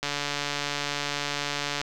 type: click train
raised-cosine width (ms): 0.2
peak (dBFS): -11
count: 258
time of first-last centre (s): 0.03-1.815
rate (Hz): 144
effects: none